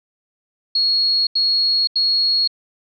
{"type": "tone bursts", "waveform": "sine", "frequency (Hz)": 4317, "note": "C#8", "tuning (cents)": -47, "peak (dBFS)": -14, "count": 3, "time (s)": [0.75, 2.476], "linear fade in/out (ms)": 5, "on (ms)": 520, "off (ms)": 83, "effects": []}